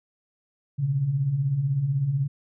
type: beating tone pair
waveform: sine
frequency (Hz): 124 / 140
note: B2 / C#3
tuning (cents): +7 / +18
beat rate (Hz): 16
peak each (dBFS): -30 / -22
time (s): 0.78-2.28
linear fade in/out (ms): 20
effects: none